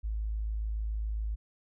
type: tone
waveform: sine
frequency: 53.6 Hz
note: A1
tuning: 45 cents flat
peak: -30 dBFS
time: 0.03-1.36 s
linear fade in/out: 20 ms
effects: none